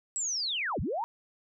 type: linear two-way sweep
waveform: sine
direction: down then up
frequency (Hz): 7900 to 48.42 to 974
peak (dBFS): -29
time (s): 0.16-1.04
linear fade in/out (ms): 0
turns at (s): 0.8
effects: none